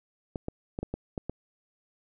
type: clicks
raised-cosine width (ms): 2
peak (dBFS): -19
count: 7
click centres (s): 0.358 / 0.484 / 0.789 / 0.83 / 0.94 / 1.178 / 1.296
effects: none